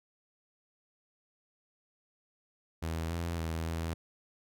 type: tone with pitch steps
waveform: sawtooth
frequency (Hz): 81.5 / 84.5 / 81.5 / 82.3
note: E2 / E2 / E2 / E2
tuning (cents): -19 / +43 / -19 / -2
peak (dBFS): -29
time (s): 2.82-3.94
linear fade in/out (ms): 10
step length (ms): 280
effects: none